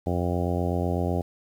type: harmonic tone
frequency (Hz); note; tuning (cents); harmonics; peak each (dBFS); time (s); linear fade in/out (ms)
88; F2; +14; 1 / 2 / 3 / 4 / 5 / 6 / 7 / 8 / 9; -27 / -30 / -32 / -33 / -34 / -35 / -35 / -36 / -37; 0.06-1.22; 10
effects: 9-bit